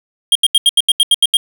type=tone bursts; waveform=square; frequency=3224 Hz; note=G7; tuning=48 cents sharp; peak=-7 dBFS; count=10; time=0.32-1.37 s; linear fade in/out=2 ms; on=33 ms; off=80 ms; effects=none